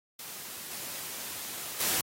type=noise with level steps; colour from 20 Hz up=white; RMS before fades=-42 / -39 / -29 dBFS; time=0.19-2.01 s; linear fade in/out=2 ms; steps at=0.71 / 1.8 s; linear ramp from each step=5 ms; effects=high-pass 100 Hz 12 dB/octave + AAC 48 kbps